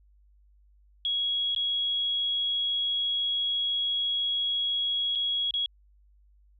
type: tone with dropouts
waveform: sine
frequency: 3322 Hz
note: G#7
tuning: in tune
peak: -25 dBFS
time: 1.05-5.66 s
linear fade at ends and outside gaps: 1 ms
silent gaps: 1.549-1.562 / 5.152-5.156 / 5.509-5.539 s
effects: added 50 Hz sine -57 dBFS peak until 6.59 s